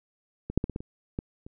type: clicks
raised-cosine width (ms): 3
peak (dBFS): -20 / -8 / -14 / -21 / -19 / -26 / -17 / -30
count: 8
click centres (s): 0.5 / 0.576 / 0.641 / 0.697 / 0.761 / 0.805 / 1.189 / 1.465
effects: none